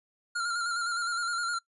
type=tone with vibrato; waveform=square; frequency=1396.9 Hz; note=F6; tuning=in tune; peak=-29 dBFS; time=0.35-1.59 s; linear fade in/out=10 ms; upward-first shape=square; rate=9.7 Hz; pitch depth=36 cents each way; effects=noise-tail reverb RT60 0.1 s tail -22 dB re dry + resampled to 24000 Hz